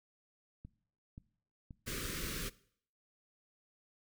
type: click train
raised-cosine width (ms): 5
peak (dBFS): -36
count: 4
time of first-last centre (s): 0.65-2.237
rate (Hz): 1.89
type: band-stop noise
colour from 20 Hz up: pink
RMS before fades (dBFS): -40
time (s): 1.86-2.5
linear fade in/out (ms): 20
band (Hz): 520 to 1200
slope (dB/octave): 48
effects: noise-tail reverb RT60 0.6 s tail -20 dB re dry